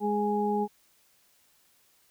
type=harmonic tone; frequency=207.7 Hz; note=G#3; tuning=in tune; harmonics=1 / 2 / 4; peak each=-29 / -29 / -29 dBFS; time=0-0.68 s; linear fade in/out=50 ms; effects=white hiss -65 dBFS RMS until 2.1 s